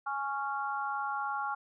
harmonic tone, 277.2 Hz, C#4, in tune, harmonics 3 / 4 / 5, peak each -35 / -37 / -36 dBFS, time 0.06-1.55 s, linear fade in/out 10 ms, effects none

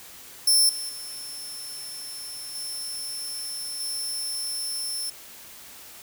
20% pulse tone with level steps, 5350 Hz, E8, 25 cents sharp, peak -11 / -25 / -30 / -26 / -23 dBFS, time 0.47-5.1 s, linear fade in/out 5 ms, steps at 0.69 / 0.89 / 2.55 / 3.8 s, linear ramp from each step 2 ms, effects white hiss -45 dBFS RMS until 6.02 s

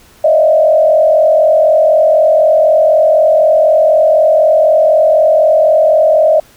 sine tone with frequency modulation, 626 Hz, D#5, 10 cents sharp, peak -5 dBFS, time 0.24-6.4 s, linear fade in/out 5 ms, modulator 44 Hz, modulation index 1, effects pink hiss -44 dBFS RMS until 6.56 s

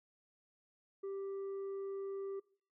triangle tone with tanh clipping, 392 Hz, G4, in tune, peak -40 dBFS, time 1.03-2.4 s, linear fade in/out 10 ms, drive 8 dB, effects noise-tail reverb RT60 0.5 s tail -22 dB re dry

